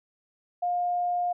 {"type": "tone", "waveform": "sine", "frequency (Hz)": 709, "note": "F5", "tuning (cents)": 26, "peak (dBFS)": -24, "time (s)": [0.62, 1.33], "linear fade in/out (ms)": 10, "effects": []}